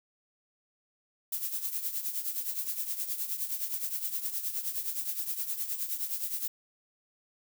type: noise with tremolo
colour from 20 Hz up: violet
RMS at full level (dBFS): -31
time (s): 1.32-6.48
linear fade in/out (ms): 5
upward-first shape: triangle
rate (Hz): 9.6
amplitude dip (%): 75
effects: none